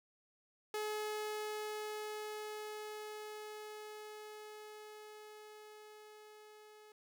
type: tone with level ramp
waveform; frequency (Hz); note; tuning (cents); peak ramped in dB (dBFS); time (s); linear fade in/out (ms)
sawtooth; 425.4; G#4; +42; -33 to -53; 0.74-6.92; 2
effects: none